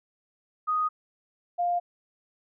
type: tone pair in turn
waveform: sine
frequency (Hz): 1244.5 / 701.9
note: D#6 / F5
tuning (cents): 0 / +9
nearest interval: minor seventh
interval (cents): 991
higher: first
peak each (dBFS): -23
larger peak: neither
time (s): 0.67-0.89 / 1.58-1.8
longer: neither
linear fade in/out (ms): 20
effects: none